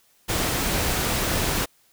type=noise; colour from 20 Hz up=pink; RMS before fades=-24 dBFS; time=0.28-1.66 s; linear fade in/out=20 ms; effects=white hiss -61 dBFS RMS until 1.92 s

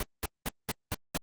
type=noise bursts; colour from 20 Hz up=pink; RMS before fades=-31 dBFS; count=6; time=0-1.174 s; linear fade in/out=2 ms; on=29 ms; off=200 ms; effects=Opus 32 kbps

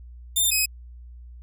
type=tone pair in turn; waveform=10% pulse; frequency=3604 / 2533 Hz; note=A7 / D#7; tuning=+41 / +30 cents; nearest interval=tritone; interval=611 cents; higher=first; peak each=-11 dBFS; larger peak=neither; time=0.36-0.51 / 0.51-0.66 s; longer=neither; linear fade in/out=10 ms; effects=added 60 Hz sine -40 dBFS peak until 1.42 s

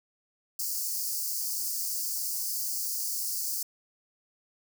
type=high-pass noise; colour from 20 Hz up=white; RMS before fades=-32 dBFS; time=0.59-3.63 s; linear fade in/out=5 ms; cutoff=4500 Hz; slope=96 dB/octave; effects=none

